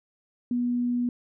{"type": "tone", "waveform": "sine", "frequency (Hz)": 243.4, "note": "B3", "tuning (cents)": -25, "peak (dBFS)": -23, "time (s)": [0.51, 1.09], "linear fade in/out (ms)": 2, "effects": []}